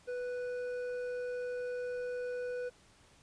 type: tone with hard clipping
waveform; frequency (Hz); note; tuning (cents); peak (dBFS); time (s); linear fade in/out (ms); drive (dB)
sine; 493.9; B4; 0; -37; 0.07-2.7; 20; 7
effects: pink hiss -63 dBFS RMS until 3.22 s + resampled to 22050 Hz